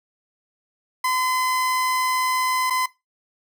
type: tone with dropouts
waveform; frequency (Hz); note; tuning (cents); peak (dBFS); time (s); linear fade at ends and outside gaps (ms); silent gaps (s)
30% pulse; 1021; C6; -43; -17; 1.04-2.86; 5; 2.7-2.705
effects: noise-tail reverb RT60 0.2 s tail -18 dB re dry